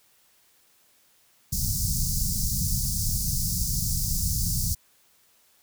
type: band-stop noise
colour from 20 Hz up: pink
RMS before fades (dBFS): -26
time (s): 1.52-4.75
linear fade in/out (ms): 10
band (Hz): 190 to 4900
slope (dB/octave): 48
effects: white hiss -62 dBFS RMS until 5.62 s